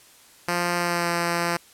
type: tone with pitch glide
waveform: 5% pulse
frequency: 174.61 to 171.51 Hz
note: F3 to F3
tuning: 0 to -31 cents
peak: -11 dBFS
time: 0.48-1.57 s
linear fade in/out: 5 ms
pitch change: -31 cents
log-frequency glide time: 0.77-1.1 s
effects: white hiss -52 dBFS RMS until 1.73 s + low-pass 12000 Hz 12 dB/octave